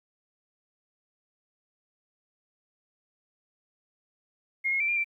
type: tone with pitch steps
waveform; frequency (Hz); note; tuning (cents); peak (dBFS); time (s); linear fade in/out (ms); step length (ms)
sine; 2142 / 2162 / 2338 / 2397 / 2346; C7 / C#7 / D7 / D7 / D7; +40 / -44 / -8 / +35 / -2; -24; 4.64-5.045; 20; 81
effects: 11-bit